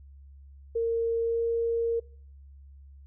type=tone with pitch glide; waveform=sine; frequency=460.2 to 463.1 Hz; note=A#4 to A#4; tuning=-22 to -11 cents; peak=-24 dBFS; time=0.75-2 s; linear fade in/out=10 ms; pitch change=+11 cents; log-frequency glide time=1.22-1.42 s; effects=noise-tail reverb RT60 0.5 s tail -23 dB re dry + added 69 Hz sine -47 dBFS peak until 3.06 s